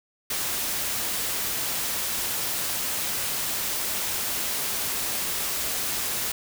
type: noise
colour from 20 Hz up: white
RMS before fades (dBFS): -28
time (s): 0.3-6.32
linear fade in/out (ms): 5
effects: none